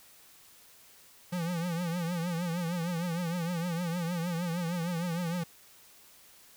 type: tone with vibrato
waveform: square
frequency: 171.8 Hz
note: F3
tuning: 28 cents flat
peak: -31 dBFS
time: 1.32-5.44 s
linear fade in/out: 10 ms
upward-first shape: triangle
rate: 6.5 Hz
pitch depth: 110 cents each way
effects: white hiss -57 dBFS RMS until 6.56 s